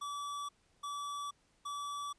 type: tone bursts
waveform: square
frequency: 1151 Hz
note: D6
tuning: 35 cents flat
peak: -39 dBFS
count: 3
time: 0.01-2.13 s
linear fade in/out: 10 ms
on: 480 ms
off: 340 ms
effects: pink hiss -72 dBFS RMS until 2.18 s + resampled to 22050 Hz